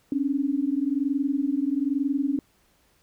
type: tone pair together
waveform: sine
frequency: 268.9 / 290 Hz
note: C4 / D4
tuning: +47 / -22 cents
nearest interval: minor second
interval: 131 cents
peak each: -25 dBFS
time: 0.12-2.39 s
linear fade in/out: 2 ms
effects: pink hiss -64 dBFS RMS until 3.02 s